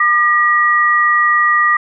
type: tone pair together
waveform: sine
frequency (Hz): 1204.5 / 1912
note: D6 / A#6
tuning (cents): +43 / +43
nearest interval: minor sixth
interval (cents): 800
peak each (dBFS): -12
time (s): 0-1.77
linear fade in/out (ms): 5
effects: none